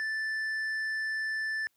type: tone with tanh clipping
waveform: sine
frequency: 1759 Hz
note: A6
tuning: 1 cent flat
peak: -31 dBFS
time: 0-1.67 s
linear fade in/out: 0 ms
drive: 6 dB
effects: white hiss -74 dBFS RMS until 1.76 s + high-pass 80 Hz 12 dB/octave